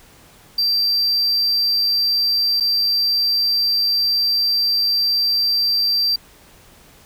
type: tone with dropouts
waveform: triangle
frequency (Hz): 4699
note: D8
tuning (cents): 0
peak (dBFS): -14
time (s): 0.58-6.16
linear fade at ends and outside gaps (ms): 5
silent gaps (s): 2.601-2.606
effects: pink hiss -48 dBFS RMS until 7.05 s